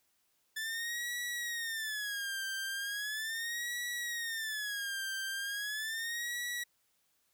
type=tone with vibrato; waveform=sawtooth; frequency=1744 Hz; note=A6; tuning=16 cents flat; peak=-32 dBFS; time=0.56-6.64 s; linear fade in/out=10 ms; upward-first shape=sine; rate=0.38 Hz; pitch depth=180 cents each way; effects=white hiss -75 dBFS RMS until 7.33 s